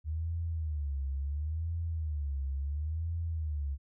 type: tone with vibrato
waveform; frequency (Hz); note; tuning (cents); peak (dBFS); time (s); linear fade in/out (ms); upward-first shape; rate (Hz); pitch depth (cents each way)
sine; 75.5; D2; +48; -31; 0.04-3.78; 50; sine; 0.72; 180
effects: none